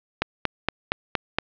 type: click train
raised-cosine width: 0.3 ms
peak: -4 dBFS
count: 6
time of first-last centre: 0.22-1.386 s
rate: 4.29 Hz
effects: low-pass 4000 Hz 12 dB/octave